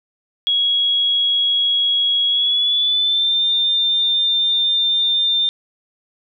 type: tone with pitch glide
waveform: sine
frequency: 3322 to 3602 Hz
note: G#7 to A7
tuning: 0 to +40 cents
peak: -14 dBFS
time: 0.47-5.49 s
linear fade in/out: 0 ms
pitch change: +140 cents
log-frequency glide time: 2.27-3.38 s
effects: none